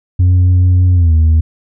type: tone with pitch glide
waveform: sine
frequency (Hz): 90.6 to 79.79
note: F#2 to D#2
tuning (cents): -36 to +44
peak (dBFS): -3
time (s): 0.19-1.41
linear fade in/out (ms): 10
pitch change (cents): -220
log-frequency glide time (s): 0.94-1.13
effects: tanh soft clip ceiling -5 dBFS